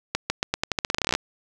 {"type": "accelerating click train", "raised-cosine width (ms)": 0.2, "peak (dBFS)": -5, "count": 19, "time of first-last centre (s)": [0.15, 1.15], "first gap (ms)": 150, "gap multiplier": 0.86, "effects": []}